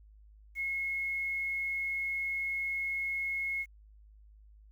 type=tone with quantisation; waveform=sine; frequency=2171 Hz; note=C#7; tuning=37 cents flat; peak=-31 dBFS; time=0.55-3.66 s; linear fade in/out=50 ms; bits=10; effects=added 52 Hz sine -54 dBFS peak until 4.71 s